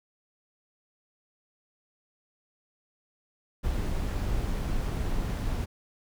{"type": "noise", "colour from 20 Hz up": "brown", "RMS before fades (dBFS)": -29, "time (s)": [3.63, 5.66], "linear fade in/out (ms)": 20, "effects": []}